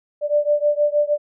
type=beating tone pair; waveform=sine; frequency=587.3 / 593.7 Hz; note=D5 / D5; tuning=0 / +19 cents; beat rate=6.4 Hz; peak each=-18 / -19 dBFS; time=0.21-1.18 s; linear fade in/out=50 ms; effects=none